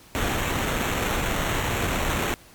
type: noise with sample-and-hold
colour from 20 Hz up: pink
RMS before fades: -25 dBFS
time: 0.15-2.34 s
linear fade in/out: 0 ms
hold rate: 4900 Hz
effects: pink hiss -50 dBFS RMS until 2.54 s + MP3 96 kbps